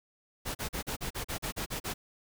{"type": "noise bursts", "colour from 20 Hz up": "pink", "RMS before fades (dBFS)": -35, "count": 11, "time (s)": [0.45, 1.94], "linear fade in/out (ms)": 20, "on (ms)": 100, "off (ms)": 39, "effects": []}